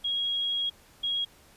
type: tone pair in turn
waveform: sine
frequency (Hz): 3296 / 3296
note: G#7 / G#7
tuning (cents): -14 / -14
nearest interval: unison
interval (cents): 0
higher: neither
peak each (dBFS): -26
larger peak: neither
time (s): 0.04-0.7 / 1.03-1.25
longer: first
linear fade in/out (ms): 10
effects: pink hiss -57 dBFS RMS until 1.56 s + resampled to 32000 Hz